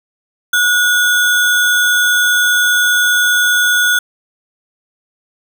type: tone with sample-and-hold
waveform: sine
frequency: 1455 Hz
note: F#6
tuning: 29 cents flat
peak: -9 dBFS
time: 0.53-3.99 s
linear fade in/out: 5 ms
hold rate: 4900 Hz
effects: none